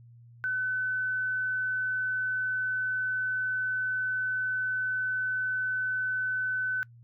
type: tone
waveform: sine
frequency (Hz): 1511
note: F#6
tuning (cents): +36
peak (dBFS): -27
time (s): 0.44-6.83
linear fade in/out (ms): 0
effects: noise-tail reverb RT60 0.1 s tail -24 dB re dry + added 118 Hz sine -50 dBFS peak until 7.03 s